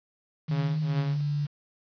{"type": "tone with pitch glide", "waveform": "sine", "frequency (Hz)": [154.7, 146.02], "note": ["D#3", "D3"], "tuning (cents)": [-10, -10], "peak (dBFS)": -25, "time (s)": [0.48, 1.47], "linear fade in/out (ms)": 20, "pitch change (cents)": -100, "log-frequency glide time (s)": [0.87, 1.05]}
{"type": "tone with tremolo", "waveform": "sawtooth", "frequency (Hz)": 138.59, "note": "C#3", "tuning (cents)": 0, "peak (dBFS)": -25, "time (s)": [0.51, 1.21], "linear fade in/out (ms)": 2, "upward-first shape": "triangle", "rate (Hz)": 2.6, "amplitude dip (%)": 100}
{"effects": ["resampled to 11025 Hz", "8-bit"]}